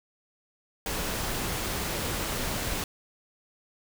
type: noise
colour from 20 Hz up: pink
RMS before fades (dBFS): -31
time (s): 0.86-2.84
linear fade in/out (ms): 2
effects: none